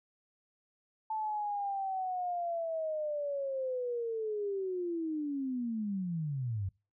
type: linear sweep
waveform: sine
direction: down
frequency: 880 to 90.8 Hz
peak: -32 dBFS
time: 1.1-6.69 s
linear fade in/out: 5 ms
effects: noise-tail reverb RT60 0.3 s tail -25 dB re dry